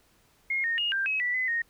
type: tone with pitch steps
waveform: sine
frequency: 2145 / 1845 / 2855 / 1583 / 2559 / 1963 / 2025 / 1859 Hz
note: C7 / A#6 / F7 / G6 / D#7 / B6 / B6 / A#6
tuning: +42 / -18 / +37 / +17 / +48 / -11 / +43 / -5 cents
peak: -25 dBFS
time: 0.5-1.62 s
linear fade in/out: 5 ms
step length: 140 ms
effects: pink hiss -64 dBFS RMS until 1.69 s